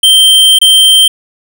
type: tone with dropouts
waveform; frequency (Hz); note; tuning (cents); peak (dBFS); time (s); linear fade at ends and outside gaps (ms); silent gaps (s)
square; 3136; G7; 0; -3; 0.03-1.08; 5; 0.588-0.614
effects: none